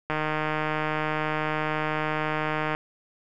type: click train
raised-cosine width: 0.5 ms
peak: -12 dBFS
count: 409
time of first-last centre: 0.1-2.749 s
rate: 154 Hz
effects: none